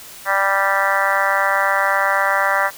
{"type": "harmonic tone", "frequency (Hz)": 196, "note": "G3", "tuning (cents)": 0, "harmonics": [3, 4, 5, 6, 7, 8, 9, 10], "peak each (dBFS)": [-23, -23, -23, -23, -23, -23, -23, -23], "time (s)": [0.25, 2.71], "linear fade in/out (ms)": 50, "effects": ["white hiss -38 dBFS RMS until 2.77 s"]}